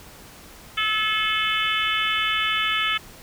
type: harmonic tone with a mistuned harmonic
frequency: 433.8 Hz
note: A4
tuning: 25 cents flat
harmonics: 3 / 4 / 5 / 6 / 7 / 8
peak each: -26 / -29 / -27 / -29 / -26 / -30 dBFS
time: 0.77-2.98 s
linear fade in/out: 10 ms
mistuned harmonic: 4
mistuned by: -16 cents
effects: pink hiss -45 dBFS RMS until 3.22 s